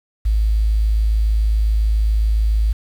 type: tone with quantisation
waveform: sine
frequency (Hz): 53.6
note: A1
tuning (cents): -45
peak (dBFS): -13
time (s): 0.25-2.73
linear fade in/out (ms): 10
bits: 7
effects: none